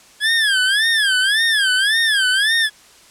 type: tone with vibrato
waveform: 25% pulse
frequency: 1661.2 Hz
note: G#6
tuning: in tune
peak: -10 dBFS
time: 0.2-2.7 s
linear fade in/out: 50 ms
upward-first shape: sine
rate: 1.8 Hz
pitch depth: 180 cents each way
effects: white hiss -47 dBFS RMS until 3.1 s + low-pass 9000 Hz 12 dB/octave